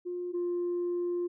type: tone pair in turn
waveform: sine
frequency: 355.2 / 351.1 Hz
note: F4 / F4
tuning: +29 / +9 cents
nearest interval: unison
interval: 20 cents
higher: first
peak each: -32 / -27 dBFS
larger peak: second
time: 0.05-0.33 / 0.33-1.28 s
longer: second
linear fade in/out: 20 ms
effects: tanh soft clip ceiling -26 dBFS